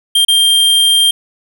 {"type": "tone with dropouts", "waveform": "square", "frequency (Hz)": 3186, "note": "G7", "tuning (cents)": 27, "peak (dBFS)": -8, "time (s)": [0.15, 1.11], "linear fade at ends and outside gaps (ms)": 5, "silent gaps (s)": [0.25, 0.282], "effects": []}